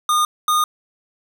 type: tone pair in turn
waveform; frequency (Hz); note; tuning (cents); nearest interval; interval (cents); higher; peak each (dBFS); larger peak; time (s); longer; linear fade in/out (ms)
square; 1220 / 1226.9; D#6 / D#6; -34 / -25; unison; 9; second; -15; neither; 0.09-0.25 / 0.48-0.64; neither; 2
effects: none